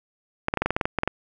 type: clicks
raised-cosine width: 0.5 ms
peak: -7 dBFS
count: 12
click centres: 0.484 / 0.539 / 0.573 / 0.62 / 0.66 / 0.706 / 0.765 / 0.812 / 0.855 / 0.987 / 1.034 / 1.076 s
effects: none